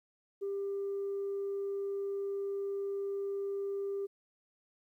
sine tone, 396.9 Hz, G4, 22 cents sharp, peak -32 dBFS, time 0.41-4.07 s, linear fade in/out 20 ms, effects tanh soft clip ceiling -30 dBFS + 12-bit

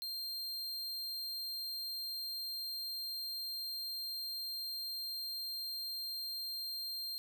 45% pulse tone, 4186 Hz, C8, in tune, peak -38 dBFS, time 0.02-7.18 s, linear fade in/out 0 ms, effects none

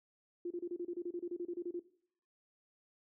sine tone bursts, 349.2 Hz, F4, in tune, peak -36 dBFS, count 16, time 0.45-1.796 s, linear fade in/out 5 ms, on 56 ms, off 30 ms, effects noise-tail reverb RT60 0.6 s tail -18 dB re dry

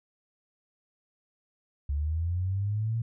sine linear sweep, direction up, 69.3 to 116.54 Hz, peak -26 dBFS, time 1.89-3.02 s, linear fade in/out 5 ms, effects none

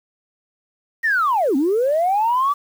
sine linear two-way sweep, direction down then up, 1900 to 252.8 to 1171 Hz, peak -14 dBFS, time 1.03-2.54 s, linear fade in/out 20 ms, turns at 1.56 s, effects tanh soft clip ceiling -11 dBFS + 7-bit

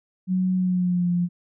sine tone with pitch glide, 185 to 175.43 Hz, F#3 to F3, 0 to +8 cents, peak -19 dBFS, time 0.27-1.29 s, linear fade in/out 50 ms, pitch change -92 cents, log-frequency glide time 0.55-1.1 s, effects none

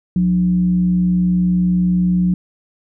sine tone with frequency modulation, 180 Hz, F#3, 47 cents flat, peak -12 dBFS, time 0.16-2.34 s, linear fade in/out 2 ms, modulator 120 Hz, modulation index 0.26, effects none

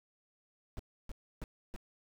brown noise bursts, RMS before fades -40 dBFS, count 4, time 0.77-1.762 s, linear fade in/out 0 ms, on 23 ms, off 300 ms, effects none

